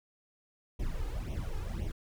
brown noise with flanger, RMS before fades -35 dBFS, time 0.79-1.92 s, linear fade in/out 10 ms, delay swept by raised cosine 0.32 to 2.42 ms, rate 1.9 Hz, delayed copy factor +0.85, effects none

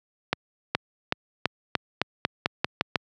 accelerating click train, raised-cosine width 0.3 ms, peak -5 dBFS, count 11, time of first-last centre 0.33-2.958 s, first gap 420 ms, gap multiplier 0.89, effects high-pass 100 Hz 12 dB/octave

